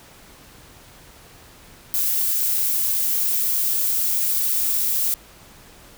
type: noise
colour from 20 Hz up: violet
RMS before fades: -21 dBFS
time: 1.94-5.14 s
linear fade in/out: 0 ms
effects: pink hiss -47 dBFS RMS until 5.97 s